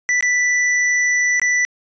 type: tone with dropouts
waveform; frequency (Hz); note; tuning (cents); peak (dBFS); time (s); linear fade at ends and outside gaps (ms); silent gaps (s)
square; 1975.5; B6; 0; -15; 0.09-1.65; 0; 0.208-0.226 / 1.397-1.417
effects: resampled to 16000 Hz